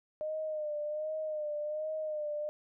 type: tone with vibrato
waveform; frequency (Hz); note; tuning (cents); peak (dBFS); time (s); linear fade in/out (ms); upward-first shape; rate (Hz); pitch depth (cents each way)
sine; 610; D#5; -34; -33; 0.21-2.49; 0; sine; 1.3; 46
effects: none